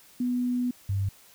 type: tone pair in turn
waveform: sine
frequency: 246.9 / 98.27 Hz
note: B3 / G2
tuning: 0 / +5 cents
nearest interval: octave + major third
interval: 1595 cents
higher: first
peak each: -24 dBFS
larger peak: neither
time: 0.2-0.71 / 0.89-1.09 s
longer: first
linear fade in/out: 5 ms
effects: white hiss -55 dBFS RMS until 1.34 s